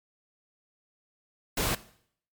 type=noise; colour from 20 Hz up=pink; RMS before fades=-28 dBFS; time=1.57-1.75 s; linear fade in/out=5 ms; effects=noise-tail reverb RT60 0.6 s tail -17 dB re dry + MP3 96 kbps